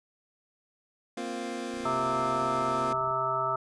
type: chord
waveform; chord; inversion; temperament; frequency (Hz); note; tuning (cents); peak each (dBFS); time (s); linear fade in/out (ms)
25% pulse; Bb suspended second; none; equal; 233.1 / 261.6 / 349.2; Bb3 / C4 / F4; 0 / 0 / 0; -34; 1.17-2.93; 5
type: click train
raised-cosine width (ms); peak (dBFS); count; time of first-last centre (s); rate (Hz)
3; -38; 43; 1.74-3.108; 30.7
type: harmonic tone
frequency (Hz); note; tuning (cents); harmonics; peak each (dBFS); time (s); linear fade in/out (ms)
130.81; C3; 0; 1 / 3 / 5 / 7 / 9 / 10; -41 / -38 / -33 / -34 / -34 / -29; 1.85-3.56; 5
effects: resampled to 22050 Hz